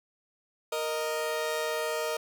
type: tone pair together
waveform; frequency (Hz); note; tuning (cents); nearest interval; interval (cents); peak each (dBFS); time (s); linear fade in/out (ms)
sawtooth; 465.9 / 621; A#4 / D#5; -1 / -3; perfect fourth; 498; -28; 0.72-2.17; 5
effects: none